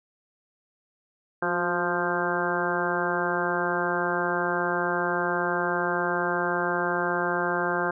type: harmonic tone with a mistuned harmonic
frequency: 174.8 Hz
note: F3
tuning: 2 cents sharp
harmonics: 1 / 2 / 3 / 4 / 5 / 6 / 7 / 8 / 9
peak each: -35 / -30 / -32 / -32 / -33 / -33 / -35 / -33 / -30 dBFS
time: 1.42-7.91 s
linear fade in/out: 5 ms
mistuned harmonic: 2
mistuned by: +43 cents
effects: none